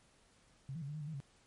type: tone with pitch steps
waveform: sine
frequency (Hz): 135.6 / 165.7 / 138.7 / 148 / 154.7 / 145.3 / 158.6 / 138.4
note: C#3 / E3 / C#3 / D3 / D#3 / D3 / D#3 / C#3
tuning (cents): -38 / +9 / +1 / +14 / -10 / -18 / +33 / -2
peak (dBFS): -40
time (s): 0.69-1.202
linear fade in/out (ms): 0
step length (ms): 64
effects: pink hiss -68 dBFS RMS until 1.46 s + MP3 48 kbps